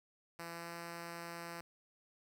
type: tone with pitch glide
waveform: 5% pulse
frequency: 168.8 to 169.88 Hz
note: E3 to F3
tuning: +41 to -48 cents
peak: -33 dBFS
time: 0.39-1.61 s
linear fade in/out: 2 ms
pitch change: +11 cents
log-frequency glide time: 0.52-0.71 s
effects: none